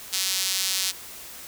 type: tone with high-pass filter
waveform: sawtooth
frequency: 189.2 Hz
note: F#3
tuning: 39 cents sharp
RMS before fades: -26 dBFS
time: 0.12-0.92 s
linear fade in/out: 20 ms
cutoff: 4300 Hz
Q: 1.2
effects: white hiss -41 dBFS RMS until 1.47 s